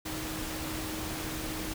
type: tone in noise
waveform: sine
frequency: 314.4 Hz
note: D#4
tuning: 18 cents sharp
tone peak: -39 dBFS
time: 0.05-1.74 s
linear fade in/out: 10 ms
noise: pink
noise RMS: -37 dBFS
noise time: 0.05-1.74 s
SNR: -5 dB
effects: none